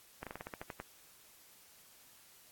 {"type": "slowing click train", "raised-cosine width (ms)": 0.5, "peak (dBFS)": -27, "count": 10, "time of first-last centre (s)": [0.23, 0.8], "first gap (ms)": 37, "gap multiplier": 1.13, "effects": ["white hiss -61 dBFS RMS until 2.51 s", "AAC 64 kbps"]}